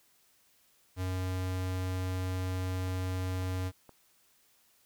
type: tone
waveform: square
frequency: 92.5 Hz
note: F#2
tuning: in tune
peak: -32 dBFS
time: 0.96-3.72 s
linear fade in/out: 50 ms
type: clicks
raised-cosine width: 1 ms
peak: -36 dBFS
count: 3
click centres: 2.881 / 3.424 / 3.893 s
effects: white hiss -67 dBFS RMS until 4.85 s